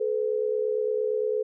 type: tone pair together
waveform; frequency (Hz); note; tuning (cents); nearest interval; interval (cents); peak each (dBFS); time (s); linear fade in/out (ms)
sine; 430.8 / 499.6; A4 / B4; -37 / +20; minor third; 257; -25 / -28; 0-1.43; 10
effects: none